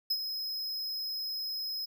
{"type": "tone with ADSR envelope", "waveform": "square", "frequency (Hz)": 5110, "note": "D#8", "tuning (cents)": 45, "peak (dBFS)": -26, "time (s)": [0.1, 1.86], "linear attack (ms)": 9, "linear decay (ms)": 58, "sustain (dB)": -8, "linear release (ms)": 16, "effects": []}